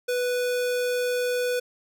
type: tone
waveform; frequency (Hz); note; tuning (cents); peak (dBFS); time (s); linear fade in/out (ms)
square; 493.9; B4; 0; -24; 0.08-1.6; 10
effects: none